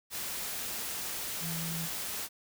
sine tone in noise, 165.3 Hz, E3, 5 cents sharp, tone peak -36 dBFS, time 1.4-1.89 s, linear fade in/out 50 ms, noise white, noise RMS -37 dBFS, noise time 0.1-2.29 s, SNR -2 dB, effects none

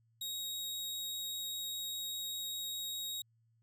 sawtooth tone, 3781 Hz, A#7, 24 cents sharp, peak -35 dBFS, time 0.21-3.22 s, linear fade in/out 5 ms, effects added 114 Hz sine -69 dBFS peak until 3.62 s

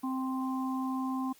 harmonic tone, 261.6 Hz, C4, in tune, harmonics 1 / 3 / 4, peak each -31 / -41 / -38 dBFS, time 0.03-1.33 s, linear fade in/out 10 ms, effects white hiss -60 dBFS RMS until 1.39 s + Opus 32 kbps

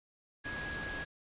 sine tone in noise, 1661.2 Hz, G#6, in tune, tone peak -39 dBFS, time 0.44-1.05 s, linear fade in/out 20 ms, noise pink, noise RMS -42 dBFS, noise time 0.44-1.05 s, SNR 0 dB, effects resampled to 8000 Hz

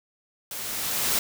white noise with level ramp, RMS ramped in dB -35 to -23 dBFS, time 0.51-1.19 s, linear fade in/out 2 ms, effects none

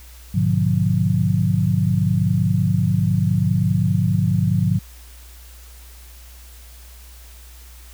sine chord, G# diminished seventh, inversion none, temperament just, 103.83 / 124.59 / 149.51 / 179.41 Hz, G#2 / B2 / D3 / F3, 0 / +16 / +31 / +47 cents, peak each -20 / -23 / -21 / -20 dBFS, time 0.34-4.79 s, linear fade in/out 10 ms, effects added 60 Hz sine -40 dBFS peak until 7.93 s + white hiss -47 dBFS RMS until 7.93 s

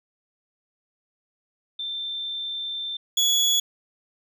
sine / 30% pulse tone pair in turn, 3565 / 3382 Hz, A7 / G#7, +22 / +31 cents, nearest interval minor second, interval 91 cents, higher first, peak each -28 / -16 dBFS, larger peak second, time 1.79-2.97 / 3.17-3.6 s, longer first, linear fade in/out 5 ms, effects none

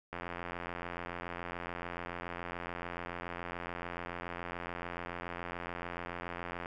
click train, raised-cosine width 0.5 ms, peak -24 dBFS, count 569, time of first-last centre 0.13-6.659 s, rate 87 Hz, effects none

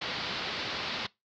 white low-pass noise, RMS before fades -35 dBFS, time 0.01-1.07 s, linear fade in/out 10 ms, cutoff 4700 Hz, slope 48 dB/octave, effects noise-tail reverb RT60 0.2 s tail -22 dB re dry + high-pass 80 Hz 12 dB/octave

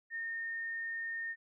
sine tone, 1830 Hz, A#6, 32 cents flat, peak -36 dBFS, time 0.1-1.36 s, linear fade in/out 50 ms, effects none

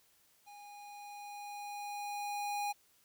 square tone with level ramp, 820 Hz, G#5, 22 cents flat, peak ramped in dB -52 to -34 dBFS, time 0.46-2.73 s, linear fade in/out 20 ms, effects white hiss -69 dBFS RMS until 3.04 s

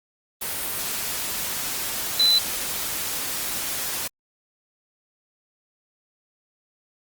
sine tone in noise, 4009 Hz, B7, 25 cents sharp, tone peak -15 dBFS, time 2.19-2.39 s, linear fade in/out 10 ms, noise white, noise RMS -28 dBFS, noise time 0.41-4.08 s, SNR +10 dB, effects Opus 32 kbps

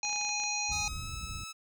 harmonic tone, 830.6 Hz, G#5, in tune, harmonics 1 / 3 / 5 / 7 / 8, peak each -38 / -35 / -37 / -37 / -38 dBFS, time 0.03-0.88 s, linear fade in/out 2 ms
clicks, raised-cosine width 0.2 ms, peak -29 dBFS, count 9, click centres 0.05 / 0.095 / 0.129 / 0.16 / 0.213 / 0.249 / 0.292 / 0.4 / 0.437 s
pink low-pass noise, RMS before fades -41 dBFS, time 0.69-1.44 s, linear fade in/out 2 ms, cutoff 120 Hz, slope 12 dB/octave
10% pulse tone with pitch glide, 1265 to 1301.3 Hz, D#6 to E6, +28 to -23 cents, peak -32 dBFS, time 0.71-1.53 s, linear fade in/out 20 ms, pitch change +49 cents, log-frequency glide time 0.87-1.1 s
effects none

